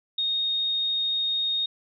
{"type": "tone", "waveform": "sine", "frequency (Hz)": 3713, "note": "A#7", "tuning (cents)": -8, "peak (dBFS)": -23, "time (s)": [0.18, 1.66], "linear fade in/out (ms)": 5, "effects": []}